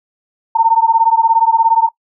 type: beating tone pair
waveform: sine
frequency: 900 / 917 Hz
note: A5 / A#5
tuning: +39 / -29 cents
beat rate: 17 Hz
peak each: -11 dBFS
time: 0.55-1.89 s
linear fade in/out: 10 ms
effects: noise-tail reverb RT60 0.1 s tail -20 dB re dry